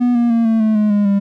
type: tone with pitch steps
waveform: triangle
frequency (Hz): 244.4 / 237.4 / 230.7 / 224.1 / 217.7 / 211.5 / 205.5 / 199.66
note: B3 / A#3 / A#3 / A3 / A3 / G#3 / G#3 / G3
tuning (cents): -18 / +32 / -18 / +32 / -18 / +32 / -18 / +32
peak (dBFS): -9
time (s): 0-1.2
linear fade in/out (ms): 20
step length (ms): 150
effects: none